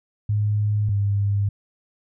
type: tone pair in turn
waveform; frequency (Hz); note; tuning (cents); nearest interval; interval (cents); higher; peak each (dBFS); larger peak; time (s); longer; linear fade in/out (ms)
sine; 104.7 / 100.88; G#2 / G#2; +15 / -50; minor second; 65; first; -18; neither; 0.29-0.89 / 0.89-1.49; neither; 5
effects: none